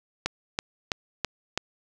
click train, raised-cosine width 0.2 ms, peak -8 dBFS, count 5, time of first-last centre 0.26-1.576 s, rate 3.04 Hz, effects none

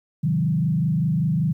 sine tone with frequency modulation, 159.6 Hz, D#3, 44 cents sharp, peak -18 dBFS, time 0.23-1.53 s, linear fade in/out 10 ms, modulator 25.2 Hz, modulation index 1.1, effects 10-bit

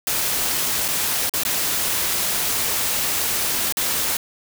white noise with dropouts, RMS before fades -22 dBFS, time 0.07-4.17 s, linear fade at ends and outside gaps 1 ms, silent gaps 0.881-0.885 / 1.295-1.337 / 1.435-1.45 / 3.724-3.77 s, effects none

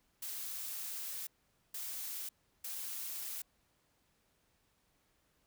blue noise bursts at uneven times, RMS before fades -42 dBFS, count 3, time 0.22-1.27 / 1.74-2.29 / 2.64-3.42 s, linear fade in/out 5 ms, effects pink hiss -75 dBFS RMS until 5.46 s

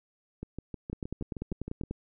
two click trains, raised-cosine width 3 ms, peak -21 / -24 dBFS, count 11 / 10, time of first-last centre 0.93-1.91 / 0.43-1.836 s, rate 10.2 / 6.4 Hz, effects none

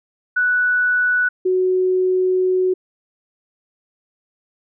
sine tone pair in turn, 1480 / 370 Hz, F#6 / F#4, 0 / 0 cents, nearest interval 2 octaves, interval 2400 cents, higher first, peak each -14 dBFS, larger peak neither, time 0.36-1.29 / 1.45-2.74 s, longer second, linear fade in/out 10 ms, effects none

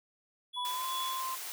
triangle tone with tremolo, 3405 Hz, G#7, 42 cents sharp, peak -35 dBFS, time 0.53-1.21 s, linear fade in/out 20 ms, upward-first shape sine, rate 2.6 Hz, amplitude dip 65%
sine tone with pitch glide, 987.8 to 1042.3 Hz, B5 to C6, 0 to -7 cents, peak -34 dBFS, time 0.56-1.36 s, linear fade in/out 20 ms, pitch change +93 cents, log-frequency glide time 0.67-0.86 s
white high-pass noise, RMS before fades -41 dBFS, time 0.65-1.52 s, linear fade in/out 0 ms, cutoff 590 Hz, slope 12 dB/octave
effects none

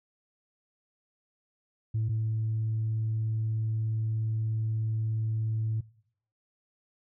sine tone pair in turn, 110.4 / 110.4 Hz, A2 / A2, +6 / +6 cents, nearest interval unison, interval 0 cents, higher neither, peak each -24 / -25 dBFS, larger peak first, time 1.94-2.09 / 2.09-5.81 s, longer second, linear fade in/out 10 ms, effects noise-tail reverb RT60 0.7 s tail -23 dB re dry + tanh soft clip ceiling -23 dBFS

